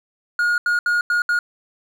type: tone bursts at uneven times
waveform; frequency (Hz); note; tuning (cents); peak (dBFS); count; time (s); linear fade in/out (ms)
triangle; 1434; F6; +45; -14; 5; 0.39-0.58 / 0.66-0.79 / 0.86-1.01 / 1.1-1.22 / 1.29-1.39; 2
effects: none